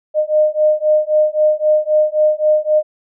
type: beating tone pair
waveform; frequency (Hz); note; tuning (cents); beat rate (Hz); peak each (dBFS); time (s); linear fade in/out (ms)
sine; 610 / 613.8; D#5 / D#5; -34 / -24; 3.8; -14; 0.14-2.83; 50
effects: none